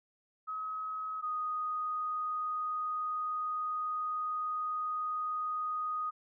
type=tone pair in turn; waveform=sine; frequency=1274 / 1243.5 Hz; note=D#6 / D#6; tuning=+41 / -1 cents; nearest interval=unison; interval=42 cents; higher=first; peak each=-35 / -32 dBFS; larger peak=second; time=0.47-1.22 / 1.22-6.11 s; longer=second; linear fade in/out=20 ms; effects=none